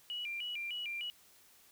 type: tone with vibrato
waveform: sine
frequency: 2637 Hz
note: E7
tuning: in tune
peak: -37 dBFS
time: 0.1-1.1 s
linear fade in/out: 0 ms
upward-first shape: square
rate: 3.3 Hz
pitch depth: 180 cents each way
effects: white hiss -63 dBFS RMS until 1.71 s